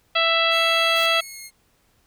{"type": "harmonic tone", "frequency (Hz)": 662, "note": "E5", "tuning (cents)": 7, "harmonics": [1, 2, 3, 4, 5, 6, 7], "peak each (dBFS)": [-24, -23, -26, -23, -22, -30, -34], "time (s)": [0.15, 1.21], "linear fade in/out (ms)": 10}
{"type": "tone with vibrato", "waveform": "10% pulse", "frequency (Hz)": 2160, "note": "C#7", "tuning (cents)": -45, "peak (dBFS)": -27, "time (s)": [0.5, 1.51], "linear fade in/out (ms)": 50, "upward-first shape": "triangle", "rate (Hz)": 1.7, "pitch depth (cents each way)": 23}
{"type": "noise", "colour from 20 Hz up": "white", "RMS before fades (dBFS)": -38, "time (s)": [0.96, 1.06], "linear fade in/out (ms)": 0}
{"effects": ["pink hiss -63 dBFS RMS until 2.06 s"]}